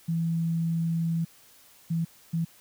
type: tone bursts at uneven times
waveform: sine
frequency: 165.6 Hz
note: E3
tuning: 8 cents sharp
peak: -24 dBFS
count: 3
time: 0.08-1.25 / 1.9-2.05 / 2.33-2.45 s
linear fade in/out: 10 ms
effects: white hiss -56 dBFS RMS until 2.6 s